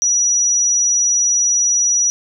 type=tone; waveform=sine; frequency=5840 Hz; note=F#8; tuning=24 cents flat; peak=-12 dBFS; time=0.02-2.1 s; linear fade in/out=0 ms; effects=none